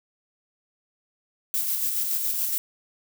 violet noise with tremolo, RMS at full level -25 dBFS, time 1.54-2.58 s, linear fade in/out 0 ms, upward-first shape square, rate 7.1 Hz, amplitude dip 30%, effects none

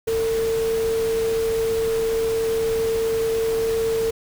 sine tone in noise, 451.2 Hz, A4, 44 cents sharp, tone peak -19 dBFS, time 0.07-4.11 s, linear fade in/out 10 ms, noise pink, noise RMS -33 dBFS, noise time 0.07-4.11 s, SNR +11 dB, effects none

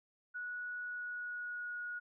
sine tone with pitch glide, 1466 to 1450 Hz, F#6 to F#6, -16 to -35 cents, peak -39 dBFS, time 0.34-2 s, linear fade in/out 20 ms, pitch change -19 cents, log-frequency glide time 0.82-1.8 s, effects none

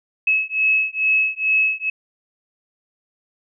sine beating tone pair, 2579 / 2581.3 Hz, E7 / E7, -39 / -37 cents, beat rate 2.3 Hz, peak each -19 dBFS, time 0.27-1.9 s, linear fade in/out 5 ms, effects none

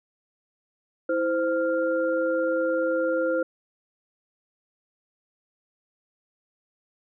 sine tone cluster, 326.9 / 518 / 1395 Hz, E4 / C5 / F6, -14 / -17 / -2 cents, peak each -28 / -23 / -31 dBFS, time 1.09-3.43 s, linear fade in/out 5 ms, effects none

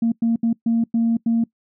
sine tone bursts at uneven times, 230 Hz, A#3, 23 cents flat, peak -14 dBFS, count 6, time 0.02-0.12 / 0.22-0.36 / 0.43-0.53 / 0.66-0.84 / 0.94-1.17 / 1.26-1.44 s, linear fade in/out 5 ms, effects noise-tail reverb RT60 0.1 s tail -23 dB re dry + tanh soft clip ceiling -12 dBFS

